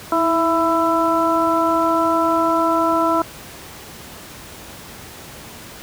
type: harmonic tone with a mistuned harmonic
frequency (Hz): 332.3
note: E4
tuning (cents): +14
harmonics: 1 / 2 / 3 / 4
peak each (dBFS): -20 / -20 / -20 / -20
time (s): 0.12-3.22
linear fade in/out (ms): 2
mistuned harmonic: 1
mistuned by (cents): -36
effects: pink hiss -37 dBFS RMS until 5.82 s + high-pass 60 Hz 12 dB/octave